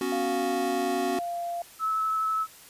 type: chord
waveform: square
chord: B suspended second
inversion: none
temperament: equal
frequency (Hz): 246.9 / 277.2 / 370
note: B3 / C#4 / F#4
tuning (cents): 0 / 0 / 0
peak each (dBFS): -35 / -32 / -30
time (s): 0.01-1.19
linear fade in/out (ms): 2
type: tone with pitch glide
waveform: sine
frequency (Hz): 698.5 to 691.7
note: F5 to F5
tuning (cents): 0 to -17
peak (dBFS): -29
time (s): 0.12-1.62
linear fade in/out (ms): 2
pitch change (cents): -17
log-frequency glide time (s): 1.02-1.42
type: tone with vibrato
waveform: sine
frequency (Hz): 1301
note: E6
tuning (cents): -23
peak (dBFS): -24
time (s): 1.79-2.47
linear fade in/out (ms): 50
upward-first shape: triangle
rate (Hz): 12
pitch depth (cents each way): 12
effects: white hiss -50 dBFS RMS until 2.69 s + resampled to 32000 Hz